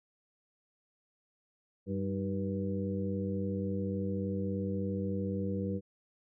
harmonic tone with a mistuned harmonic, 97.1 Hz, G2, 16 cents flat, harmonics 1 / 2 / 3 / 4 / 5, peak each -37 / -34 / -41 / -43 / -39 dBFS, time 1.86-5.81 s, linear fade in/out 50 ms, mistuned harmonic 3, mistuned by +79 cents, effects none

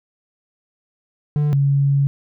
triangle / sine tone pair in turn, 148 / 139.78 Hz, D3 / C#3, +14 / +15 cents, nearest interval minor second, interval 99 cents, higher first, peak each -13 dBFS, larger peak neither, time 1.36-1.53 / 1.53-2.07 s, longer second, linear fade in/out 0 ms, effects none

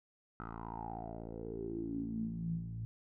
10% pulse tone with low-pass filter sweep, 56.3 Hz, A1, 40 cents sharp, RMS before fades -41 dBFS, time 0.4-2.85 s, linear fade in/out 0 ms, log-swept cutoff 1300 to 120 Hz, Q 9.1, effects none

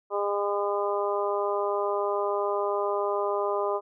harmonic tone, 203 Hz, G#3, 39 cents flat, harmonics 2 / 3 / 4 / 5 / 6, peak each -28 / -30 / -34 / -32 / -34 dBFS, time 0.1-3.81 s, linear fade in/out 50 ms, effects none

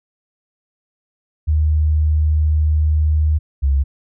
sine tone pair in turn, 76.8 / 68.61 Hz, D#2 / C#2, -22 / -17 cents, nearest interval major second, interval 195 cents, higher first, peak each -12 dBFS, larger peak neither, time 1.47-3.39 / 3.62-3.84 s, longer first, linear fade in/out 20 ms, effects none

